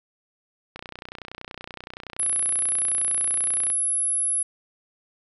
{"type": "click train", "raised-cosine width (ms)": 0.3, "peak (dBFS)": -20, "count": 91, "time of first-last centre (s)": [0.76, 3.701], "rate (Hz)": 30.6}
{"type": "tone", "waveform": "sine", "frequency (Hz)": 10950, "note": "F9", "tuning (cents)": -35, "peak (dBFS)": -21, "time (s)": [2.19, 4.43], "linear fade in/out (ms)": 5}
{"effects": []}